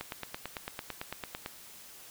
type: click train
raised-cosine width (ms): 0.3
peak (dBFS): -20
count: 14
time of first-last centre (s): 0.01-1.461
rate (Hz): 8.96
effects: white hiss -51 dBFS RMS until 2.1 s